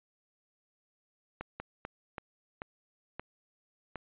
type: slowing click train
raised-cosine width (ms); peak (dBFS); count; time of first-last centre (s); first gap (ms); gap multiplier
0.5; -23; 7; 1.41-3.957; 190; 1.32
effects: resampled to 8000 Hz